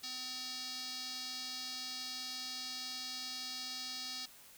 square tone with band-pass filter, 255.3 Hz, C4, 42 cents flat, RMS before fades -43 dBFS, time 0.03-4.26 s, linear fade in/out 10 ms, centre 4700 Hz, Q 3.9, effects white hiss -58 dBFS RMS until 4.57 s

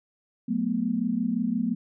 sine tone cluster, 183 / 220.2 / 246 Hz, F#3 / A3 / B3, -19 / +2 / -7 cents, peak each -31 / -27 / -27 dBFS, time 0.48-1.75 s, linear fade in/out 10 ms, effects none

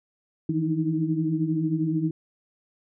sine tone cluster, 159.9 / 169.5 / 305.9 / 318.7 Hz, D#3 / E3 / D#4 / D#4, +48 / +49 / -29 / +42 cents, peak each -26 / -34 / -30 / -26 dBFS, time 0.49-2.11 s, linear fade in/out 5 ms, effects none

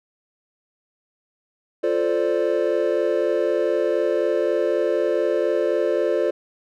triangle chord, D minor seventh, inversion first, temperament equal, 349.2 / 440 / 523.3 / 587.3 Hz, F4 / A4 / C5 / D5, 0 / 0 / 0 / 0 cents, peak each -22 dBFS, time 1.83-6.31 s, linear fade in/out 10 ms, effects none

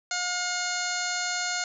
harmonic tone, 716 Hz, F5, 43 cents sharp, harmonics 1 / 2 / 3 / 4 / 5 / 6 / 7 / 8 / 9 / 10, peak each -35 / -32 / -36 / -41 / -41 / -34 / -41 / -43 / -35 / -37 dBFS, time 0.11-1.64 s, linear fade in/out 2 ms, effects none

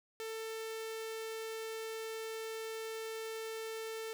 sawtooth tone with notch filter, 445.1 Hz, A4, 20 cents sharp, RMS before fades -42 dBFS, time 0.2-4.13 s, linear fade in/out 0 ms, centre 1000 Hz, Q 2, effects none

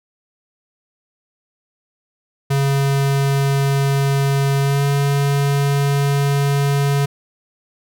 square tone with pitch glide, 138.59 to 140.85 Hz, C#3 to C#3, 0 to +28 cents, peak -15 dBFS, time 2.5-7.06 s, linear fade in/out 10 ms, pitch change +28 cents, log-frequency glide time 4.61-4.84 s, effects none

